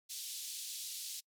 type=band-pass noise; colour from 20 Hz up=pink; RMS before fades=-44 dBFS; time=0.09-1.21 s; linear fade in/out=20 ms; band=3600 to 14000 Hz; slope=24 dB/octave; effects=noise-tail reverb RT60 0.1 s tail -26 dB re dry